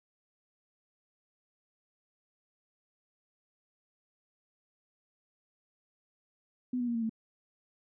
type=tone with pitch steps; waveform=sine; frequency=250.2 / 243.1 / 236.2 / 229.4 / 222.9 Hz; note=B3 / B3 / A#3 / A#3 / A3; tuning=+23 / -27 / +23 / -28 / +23 cents; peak=-29 dBFS; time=6.73-7.095 s; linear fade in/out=5 ms; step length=73 ms; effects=none